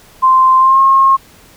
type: tone with pitch glide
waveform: sine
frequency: 1043 to 1077.3 Hz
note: C6 to C#6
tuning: -6 to -50 cents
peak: -5 dBFS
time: 0.22-1.17 s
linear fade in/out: 20 ms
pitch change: +56 cents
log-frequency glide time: 0.59-0.8 s
effects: pink hiss -43 dBFS RMS until 1.56 s